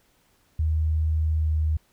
sine tone with pitch glide, 78.5 to 77.82 Hz, D#2 to D#2, +16 to +1 cents, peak -20 dBFS, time 0.59-1.77 s, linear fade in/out 5 ms, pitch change -15 cents, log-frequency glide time 1.38-1.49 s, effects pink hiss -64 dBFS RMS until 1.92 s

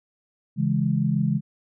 sine chord, C# minor, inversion none, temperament equal, 138.59 / 164.81 / 207.7 Hz, C#3 / E3 / G#3, 0 / 0 / 0 cents, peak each -24 dBFS, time 0.56-1.41 s, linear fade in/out 50 ms, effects none

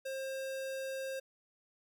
square tone, 533 Hz, C5, 32 cents sharp, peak -38 dBFS, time 0.05-1.2 s, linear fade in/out 10 ms, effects none

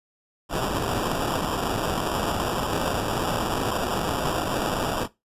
blue noise with sample-and-hold, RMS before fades -26 dBFS, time 0.49-5.08 s, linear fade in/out 50 ms, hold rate 2100 Hz, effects noise-tail reverb RT60 0.2 s tail -18 dB re dry + resampled to 32000 Hz

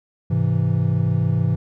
triangle chord, Ab augmented, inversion none, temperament equal, 103.83 / 130.81 / 164.81 Hz, Ab2 / C3 / E3, 0 / 0 / 0 cents, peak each -19 dBFS, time 0.3-1.56 s, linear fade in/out 10 ms, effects none

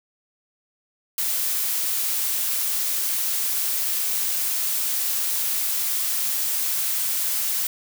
blue noise, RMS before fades -24 dBFS, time 1.18-7.67 s, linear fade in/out 2 ms, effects none

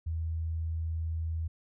sine tone, 81.2 Hz, E2, 26 cents flat, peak -30 dBFS, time 0.06-1.48 s, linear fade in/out 10 ms, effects none

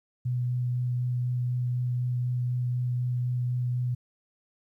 sine tone with vibrato, 123.8 Hz, B2, 5 cents sharp, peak -25 dBFS, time 0.25-3.95 s, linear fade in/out 10 ms, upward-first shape sine, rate 4 Hz, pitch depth 9 cents each way, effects 11-bit

